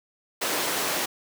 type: high-pass noise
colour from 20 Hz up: pink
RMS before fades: -27 dBFS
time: 0.41-1.06 s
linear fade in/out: 10 ms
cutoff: 370 Hz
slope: 12 dB/octave
effects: none